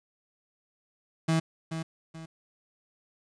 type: tone with echo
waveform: 35% pulse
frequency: 161.9 Hz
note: E3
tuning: 31 cents flat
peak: -21 dBFS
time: 1.28-1.4 s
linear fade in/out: 10 ms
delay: 430 ms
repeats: 2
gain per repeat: -9 dB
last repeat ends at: 2.26 s
effects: resampled to 22050 Hz + 10-bit